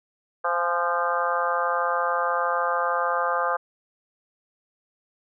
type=harmonic tone with a mistuned harmonic; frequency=173.5 Hz; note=F3; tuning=11 cents flat; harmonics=3 / 4 / 5 / 6 / 7 / 8 / 9; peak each=-28 / -30 / -30 / -30 / -26 / -34 / -31 dBFS; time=0.44-3.57 s; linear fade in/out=10 ms; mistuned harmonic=5; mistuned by=-37 cents; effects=none